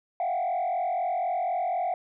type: tone with frequency modulation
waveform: sine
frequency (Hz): 720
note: F#5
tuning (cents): -47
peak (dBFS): -23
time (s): 0.2-1.94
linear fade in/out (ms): 2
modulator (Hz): 44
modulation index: 1.2
effects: tanh soft clip ceiling -23 dBFS